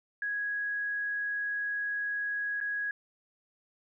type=tone with dropouts; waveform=sine; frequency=1661.2 Hz; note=G#6; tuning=in tune; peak=-30 dBFS; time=0.22-2.91 s; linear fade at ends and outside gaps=2 ms; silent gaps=2.603-2.611 s; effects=none